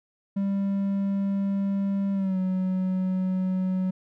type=tone with pitch glide; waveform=triangle; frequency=197.3 to 186.23 Hz; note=G3 to F#3; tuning=+11 to +11 cents; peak=-21 dBFS; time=0.36-3.91 s; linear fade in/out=10 ms; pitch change=-100 cents; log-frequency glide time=2.13-2.38 s; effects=none